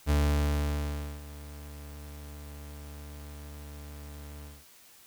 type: tone with ADSR envelope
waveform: 40% pulse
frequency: 73.3 Hz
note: D2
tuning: 3 cents flat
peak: -21 dBFS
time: 0.06-4.65 s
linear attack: 41 ms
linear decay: 1100 ms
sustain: -20 dB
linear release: 210 ms
effects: white hiss -56 dBFS RMS until 5.06 s